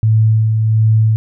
sine tone with tremolo, 110 Hz, A2, in tune, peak -7 dBFS, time 0.03-1.16 s, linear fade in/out 0 ms, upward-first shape sine, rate 1.4 Hz, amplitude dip 35%, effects none

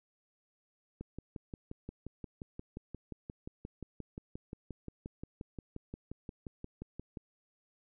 click train, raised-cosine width 3 ms, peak -29 dBFS, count 36, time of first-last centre 1.01-7.172 s, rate 5.68 Hz, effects none

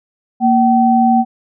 sine tone pair together, 233.1 / 765.3 Hz, A#3 / G5, 0 / -42 cents, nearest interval octave + major sixth, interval 2058 cents, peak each -11 dBFS, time 0.4-1.25 s, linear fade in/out 50 ms, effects none

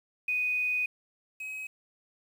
sine / triangle tone pair in turn, 2489 / 2543 Hz, D#7 / D#7, 0 / +37 cents, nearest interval unison, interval 37 cents, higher second, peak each -26 / -34 dBFS, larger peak first, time 0.28-0.86 / 1.4-1.67 s, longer first, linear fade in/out 5 ms, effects 9-bit

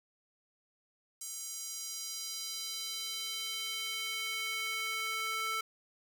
square tone with high-pass filter sweep, 442.5 Hz, A4, 10 cents sharp, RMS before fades -38 dBFS, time 1.21-5.61 s, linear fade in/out 5 ms, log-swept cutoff 7200 to 1500 Hz, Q 1.9, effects none

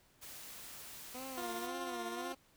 white noise, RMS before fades -50 dBFS, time 0.21-1.68 s, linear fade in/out 20 ms
15% pulse tone with vibrato, 246.9 Hz, B3, in tune, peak -38 dBFS, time 1.14-2.35 s, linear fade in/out 10 ms, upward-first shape sine, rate 1.9 Hz, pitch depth 130 cents each way
15% pulse tone with tremolo, 352.1 Hz, F4, 14 cents sharp, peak -33 dBFS, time 1.37-2.33 s, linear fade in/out 10 ms, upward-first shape square, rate 16 Hz, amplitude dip 25%
effects pink hiss -68 dBFS RMS until 2.56 s

